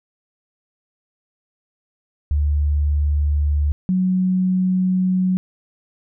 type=tone pair in turn; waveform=sine; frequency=73.42 / 185.01 Hz; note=D2 / F#3; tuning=0 / 0 cents; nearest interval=octave + major third; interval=1600 cents; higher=second; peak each=-15 dBFS; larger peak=neither; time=2.31-3.72 / 3.89-5.37 s; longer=second; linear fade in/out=0 ms; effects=none